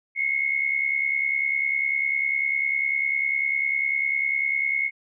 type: tone pair together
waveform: sine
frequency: 2124 / 2194 Hz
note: C7 / C#7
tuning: +25 / -18 cents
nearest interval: minor second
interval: 57 cents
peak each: -26 / -23 dBFS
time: 0.15-4.91 s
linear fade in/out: 50 ms
effects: none